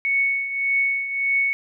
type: tone with tremolo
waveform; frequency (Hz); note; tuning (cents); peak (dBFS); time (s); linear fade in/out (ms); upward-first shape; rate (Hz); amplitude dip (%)
sine; 2217; C#7; 0; -16; 0.05-1.53; 0; triangle; 1.7; 70
effects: none